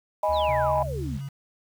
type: chord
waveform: sine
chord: G# minor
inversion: second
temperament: equal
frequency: 622.3 / 830.6 / 987.8 Hz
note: D#5 / G#5 / B5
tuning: 0 / 0 / 0 cents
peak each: -23 / -26 / -26 dBFS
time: 0.23-0.83 s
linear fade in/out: 5 ms
type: tone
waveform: triangle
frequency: 73.7 Hz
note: D2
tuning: 7 cents sharp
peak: -30 dBFS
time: 0.28-1.18 s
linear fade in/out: 20 ms
type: exponential sweep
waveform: sine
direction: down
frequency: 4500 to 174.61 Hz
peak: -32 dBFS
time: 0.32-1.21 s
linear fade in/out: 50 ms
type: tone with pitch glide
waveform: sine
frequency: 130.81 to 138.03 Hz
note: C3 to C#3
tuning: 0 to -7 cents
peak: -31 dBFS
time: 0.48-1.29 s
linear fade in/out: 10 ms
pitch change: +93 cents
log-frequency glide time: 0.59-0.76 s
effects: tanh soft clip ceiling -12 dBFS + 8-bit